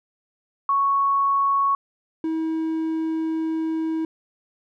sine / triangle tone pair in turn, 1108.7 / 321 Hz, C#6 / E4, 0 / -46 cents, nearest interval octave + major sixth, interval 2146 cents, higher first, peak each -17 / -20 dBFS, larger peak first, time 0.69-1.75 / 2.24-4.05 s, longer second, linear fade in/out 2 ms, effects none

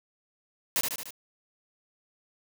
white noise with echo, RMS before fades -26 dBFS, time 0.76-0.81 s, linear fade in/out 0 ms, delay 74 ms, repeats 4, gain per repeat -4 dB, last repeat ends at 1.106 s, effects none

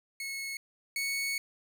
sawtooth tone pair in turn, 2189 / 2216 Hz, C#7 / C#7, -22 / -1 cents, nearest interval unison, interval 21 cents, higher second, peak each -32 / -27 dBFS, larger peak second, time 0.2-0.57 / 0.96-1.38 s, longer second, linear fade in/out 2 ms, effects none

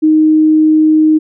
sine tone, 311.1 Hz, D#4, in tune, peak -5 dBFS, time 0.02-1.19 s, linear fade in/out 20 ms, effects none

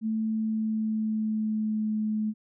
sine tone with pitch glide, 220 to 215 Hz, A3 to A3, 0 to -40 cents, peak -25 dBFS, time 0.01-2.34 s, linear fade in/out 50 ms, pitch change -40 cents, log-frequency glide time 0.24-1.95 s, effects none

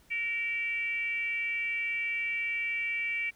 sine tone with frequency modulation, 2314 Hz, D7, 26 cents flat, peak -29 dBFS, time 0.1-3.31 s, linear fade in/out 20 ms, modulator 441 Hz, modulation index 0.53, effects pink hiss -63 dBFS RMS until 3.35 s

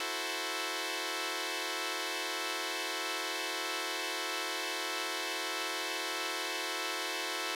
5% pulse chord, F# half-diminished seventh, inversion third, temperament equal, 329.6 / 370 / 440 / 523.3 Hz, E4 / F#4 / A4 / C5, 0 / 0 / 0 / 0 cents, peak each -28 dBFS, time 0-7.55 s, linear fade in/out 2 ms, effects low-pass 12000 Hz 12 dB/octave

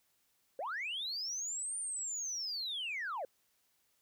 sine linear two-way sweep, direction up then down, 481.8 to 9120 to 481.8 Hz, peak -35 dBFS, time 0.59-3.25 s, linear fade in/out 2 ms, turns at 1.78 s, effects tanh soft clip ceiling -33 dBFS + white hiss -75 dBFS RMS until 4.01 s

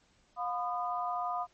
sine tone cluster, 713 / 1003 / 1228 Hz, F5 / B5 / D#6, +36 / +26 / -23 cents, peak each -34 / -37 / -36 dBFS, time 0.36-1.47 s, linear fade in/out 50 ms, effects pink hiss -68 dBFS RMS until 1.53 s + MP3 32 kbps

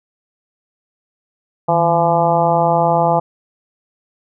harmonic tone with a mistuned harmonic, 169.8 Hz, F3, 48 cents flat, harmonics 1 / 2 / 3 / 4 / 5 / 6 / 7, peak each -20 / -26 / -19 / -16 / -16 / -23 / -26 dBFS, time 1.68-3.2 s, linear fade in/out 10 ms, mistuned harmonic 1, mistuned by -98 cents, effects none

